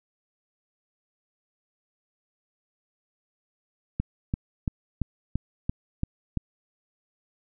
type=click train; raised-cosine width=5 ms; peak=-13 dBFS; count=8; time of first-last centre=4-6.373 s; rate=2.95 Hz; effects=none